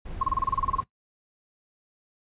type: noise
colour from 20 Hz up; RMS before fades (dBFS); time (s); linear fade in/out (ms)
brown; -36; 0.05-0.84; 10
type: tone bursts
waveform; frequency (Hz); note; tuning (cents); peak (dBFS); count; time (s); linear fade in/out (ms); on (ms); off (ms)
sine; 1070; C6; +38; -21; 12; 0.21-0.805; 5; 23; 29
effects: noise-tail reverb RT60 0.1 s tail -17 dB re dry + resampled to 8000 Hz